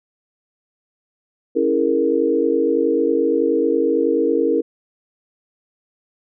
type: chord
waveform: sine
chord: A# half-diminished seventh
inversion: first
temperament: equal with one note detuned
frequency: 277.2 / 329.6 / 417 / 466.2 Hz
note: C#4 / E4 / G#4 / A#4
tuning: 0 / 0 / +7 / 0 cents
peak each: -22 / -20 / -22 / -18 dBFS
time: 1.55-4.62 s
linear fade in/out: 20 ms
effects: none